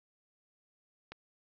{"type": "click", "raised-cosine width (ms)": 0.3, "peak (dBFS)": -28, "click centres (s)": 1.12, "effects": ["resampled to 16000 Hz"]}